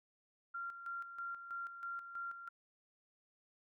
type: tone with tremolo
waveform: sine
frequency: 1382 Hz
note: F6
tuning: 19 cents flat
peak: -40 dBFS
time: 0.54-2.49 s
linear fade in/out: 10 ms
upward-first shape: square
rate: 3.1 Hz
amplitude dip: 60%
effects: none